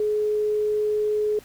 sine tone, 423.1 Hz, G#4, 32 cents sharp, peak -20 dBFS, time 0-1.39 s, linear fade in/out 2 ms, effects pink hiss -50 dBFS RMS until 1.44 s

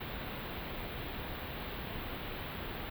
pink band-stop noise, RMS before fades -41 dBFS, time 0-2.9 s, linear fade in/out 10 ms, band 3900 to 14000 Hz, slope 48 dB/octave, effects none

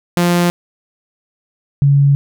sawtooth / sine tone pair in turn, 174.61 / 140.85 Hz, F3 / C#3, 0 / +28 cents, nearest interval major third, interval 372 cents, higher first, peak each -7 dBFS, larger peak neither, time 0.17-0.5 / 1.82-2.15 s, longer neither, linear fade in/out 0 ms, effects none

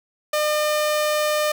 sawtooth tone, 604 Hz, D5, 48 cents sharp, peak -15 dBFS, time 0.33-1.52 s, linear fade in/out 5 ms, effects none

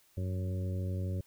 harmonic tone with a mistuned harmonic, 92.5 Hz, F#2, in tune, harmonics 1 / 2 / 3 / 4 / 5 / 6, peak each -32 / -41 / -47 / -47 / -51 / -48 dBFS, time 0.17-1.21 s, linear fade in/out 5 ms, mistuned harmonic 1, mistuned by +26 cents, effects white hiss -66 dBFS RMS until 1.26 s

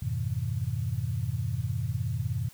sine chord, F half-diminished seventh, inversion none, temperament equal, 87.31 / 103.83 / 123.47 / 155.56 Hz, F2 / Ab2 / Cb3 / Eb3, 0 / 0 / 0 / 0 cents, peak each -35 / -32 / -31 / -37 dBFS, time 0.02-2.49 s, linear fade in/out 5 ms, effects white hiss -54 dBFS RMS until 2.53 s

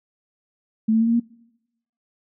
sine tone with pitch steps, 220 / 223.7 / 227.5 / 231.3 / 235.2 Hz, A3 / A3 / A#3 / A#3 / A#3, 0 / +29 / -42 / -13 / +16 cents, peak -15 dBFS, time 0.88-1.2 s, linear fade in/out 10 ms, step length 64 ms, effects noise-tail reverb RT60 0.8 s tail -21 dB re dry

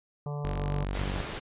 harmonic tone, 145.8 Hz, D3, 12 cents flat, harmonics 1 / 3 / 4 / 5 / 6 / 7 / 8, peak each -32 / -42 / -44 / -46 / -48 / -49 / -50 dBFS, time 0.26-0.84 s, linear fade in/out 2 ms
sawtooth tone, 47.83 Hz, G1, 42 cents flat, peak -26 dBFS, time 0.44-1.22 s, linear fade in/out 10 ms
pink noise, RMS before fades -36 dBFS, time 0.93-1.4 s, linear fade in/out 20 ms
effects resampled to 8000 Hz

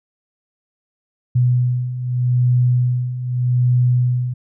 sine beating tone pair, 123.47 / 124.29 Hz, B2 / B2, 0 / +11 cents, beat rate 0.82 Hz, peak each -20 / -15 dBFS, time 1.35-4.34 s, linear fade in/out 10 ms, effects none

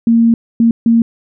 sine tone bursts at uneven times, 230.5 Hz, A#3, 19 cents flat, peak -6 dBFS, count 3, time 0.07-0.34 / 0.6-0.71 / 0.86-1.02 s, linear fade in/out 2 ms, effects none

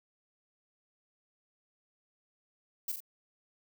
violet noise with echo, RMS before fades -34 dBFS, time 2.88-2.92 s, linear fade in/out 5 ms, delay 42 ms, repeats 2, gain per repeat -5 dB, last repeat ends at 3.004 s, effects none

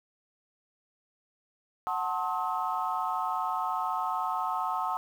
sine chord, F# diminished seventh, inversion none, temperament just, 740 / 888 / 1065.6 / 1278.7 Hz, F#5 / A5 / C6 / Eb6, 0 / +16 / +31 / +47 cents, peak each -33 dBFS, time 1.87-4.97 s, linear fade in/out 0 ms, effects tanh soft clip ceiling -18 dBFS + 9-bit

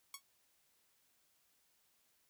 5% pulse tone with exponential decay, 1108.7 Hz, C#6, in tune, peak -30 dBFS, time 0.14-0.22 s, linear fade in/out 2 ms, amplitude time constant 17 ms, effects white hiss -75 dBFS RMS until 2.29 s

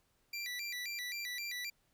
25% pulse tone with vibrato, 2155 Hz, C#7, 49 cents flat, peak -35 dBFS, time 0.33-1.7 s, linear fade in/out 5 ms, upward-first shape square, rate 3.8 Hz, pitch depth 160 cents each way, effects pink hiss -75 dBFS RMS until 1.93 s

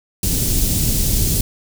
pink band-stop noise, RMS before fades -17 dBFS, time 0.23-1.41 s, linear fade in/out 2 ms, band 230 to 6000 Hz, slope 12 dB/octave, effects none

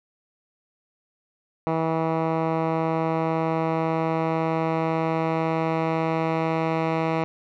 10% pulse tone with low-pass filter sweep, 161.9 Hz, E3, 31 cents flat, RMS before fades -24 dBFS, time 1.67-7.24 s, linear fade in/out 0 ms, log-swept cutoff 1300 to 2100 Hz, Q 1, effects none

